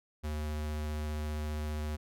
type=tone with vibrato; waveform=square; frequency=75.8 Hz; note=D#2; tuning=45 cents flat; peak=-34 dBFS; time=0.23-1.97 s; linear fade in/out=20 ms; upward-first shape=triangle; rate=15 Hz; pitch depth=11 cents each way; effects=none